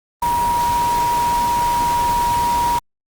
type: tone in noise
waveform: sine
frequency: 953 Hz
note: A#5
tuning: 38 cents sharp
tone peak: -15 dBFS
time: 0.22-2.79 s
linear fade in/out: 5 ms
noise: pink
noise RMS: -27 dBFS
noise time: 0.22-2.79 s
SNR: +9 dB
effects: Opus 32 kbps